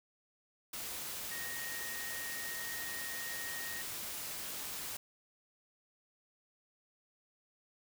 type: tone in noise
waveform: sine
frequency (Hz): 1864.7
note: A#6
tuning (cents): 0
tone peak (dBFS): -43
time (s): 1.31-3.82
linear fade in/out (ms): 5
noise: white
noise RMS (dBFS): -42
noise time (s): 0.73-4.97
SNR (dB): -4
effects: none